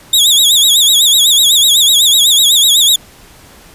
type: tone with vibrato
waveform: sawtooth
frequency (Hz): 3566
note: A7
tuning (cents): +22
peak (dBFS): -3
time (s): 0.13-2.96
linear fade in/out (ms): 5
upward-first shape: sine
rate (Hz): 8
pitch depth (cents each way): 140
effects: pink hiss -40 dBFS RMS until 3.74 s + resampled to 32000 Hz